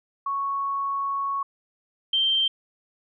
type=tone pair in turn; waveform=sine; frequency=1108 / 3141 Hz; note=C#6 / G7; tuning=-1 / +3 cents; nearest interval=octave + tritone; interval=1804 cents; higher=second; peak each=-24 / -19 dBFS; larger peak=second; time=0.26-1.43 / 2.13-2.48 s; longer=first; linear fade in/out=5 ms; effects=none